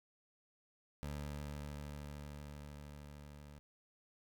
20% pulse tone with level ramp, 73 Hz, D2, 10 cents flat, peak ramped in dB -36 to -48 dBFS, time 1.03-3.59 s, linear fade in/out 0 ms, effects none

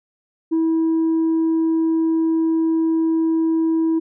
sine tone, 324.7 Hz, E4, 26 cents flat, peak -13 dBFS, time 0.51-4 s, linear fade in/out 20 ms, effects tanh soft clip ceiling -14 dBFS

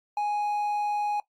triangle tone, 830.6 Hz, G#5, in tune, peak -23 dBFS, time 0.17-1.2 s, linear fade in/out 2 ms, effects noise-tail reverb RT60 0.1 s tail -18 dB re dry + Opus 48 kbps

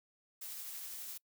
blue noise with tremolo, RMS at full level -44 dBFS, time 0.41-1.18 s, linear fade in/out 10 ms, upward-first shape triangle, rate 12 Hz, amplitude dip 25%, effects noise-tail reverb RT60 0.1 s tail -25 dB re dry

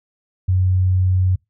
sine tone, 92.5 Hz, F#2, in tune, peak -13 dBFS, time 0.48-1.36 s, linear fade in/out 10 ms, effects noise-tail reverb RT60 0.2 s tail -26 dB re dry

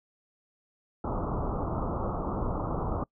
pink low-pass noise, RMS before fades -31 dBFS, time 1.04-3.04 s, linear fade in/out 5 ms, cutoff 1300 Hz, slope 96 dB/octave, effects noise-tail reverb RT60 0.1 s tail -25 dB re dry

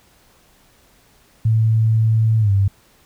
sine tone with pitch glide, 111.2 to 98.5 Hz, A2 to G2, +19 to +9 cents, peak -12 dBFS, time 1.45-2.68 s, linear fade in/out 5 ms, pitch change -210 cents, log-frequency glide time 2.4-2.51 s, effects pink hiss -54 dBFS RMS until 3.05 s

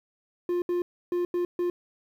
triangle tone bursts at uneven times, 352.4 Hz, F4, 16 cents sharp, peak -22 dBFS, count 5, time 0.49-0.62 / 0.69-0.82 / 1.12-1.25 / 1.34-1.45 / 1.59-1.7 s, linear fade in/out 2 ms, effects 10-bit

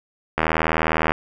click train, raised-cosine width 0.5 ms, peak -4 dBFS, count 60, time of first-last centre 0.38-1.119 s, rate 79.8 Hz, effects none

